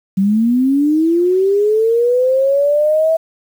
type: linear sweep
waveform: sine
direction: up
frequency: 188 to 654 Hz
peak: -10 dBFS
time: 0.17-3.17 s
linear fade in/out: 10 ms
effects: 7-bit